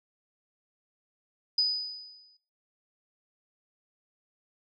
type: tone with exponential decay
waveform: sine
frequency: 4978 Hz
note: D#8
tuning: in tune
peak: -20 dBFS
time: 1.58-2.37 s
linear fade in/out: 5 ms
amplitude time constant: 170 ms
effects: noise-tail reverb RT60 0.4 s tail -21 dB re dry